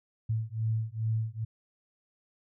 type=beating tone pair; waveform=sine; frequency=110 / 112.4 Hz; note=A2 / A2; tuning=0 / +37 cents; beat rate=2.4 Hz; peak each=-31 dBFS; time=0.29-1.45 s; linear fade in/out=10 ms; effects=none